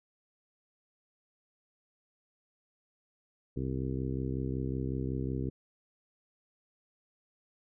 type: harmonic tone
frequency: 65.41 Hz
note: C2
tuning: in tune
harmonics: 1 / 2 / 3 / 4 / 5 / 6 / 7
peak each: -38 / -35 / -42 / -38 / -41 / -41 / -46 dBFS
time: 3.56-5.5 s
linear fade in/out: 10 ms
effects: none